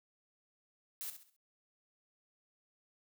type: noise with echo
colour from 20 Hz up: blue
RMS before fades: -42 dBFS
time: 1.01-1.1 s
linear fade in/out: 0 ms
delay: 66 ms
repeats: 4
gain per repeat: -9 dB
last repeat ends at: 1.364 s
effects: none